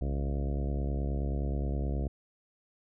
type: harmonic tone with a mistuned harmonic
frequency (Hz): 69.5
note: C#2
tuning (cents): +5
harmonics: 1 / 2 / 3 / 4 / 5 / 6 / 7 / 8 / 9 / 10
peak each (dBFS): -30 / -36 / -40 / -42 / -44 / -46 / -47 / -48 / -49 / -50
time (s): 0.01-2.08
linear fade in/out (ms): 5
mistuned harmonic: 1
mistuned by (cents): -150
effects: none